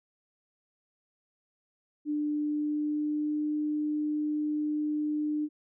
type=tone with pitch glide; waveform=sine; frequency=297.7 to 300.8 Hz; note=D4 to D4; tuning=+24 to +42 cents; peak=-27 dBFS; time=2.05-5.49 s; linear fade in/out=50 ms; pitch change=+18 cents; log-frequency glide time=2.35-3.43 s; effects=none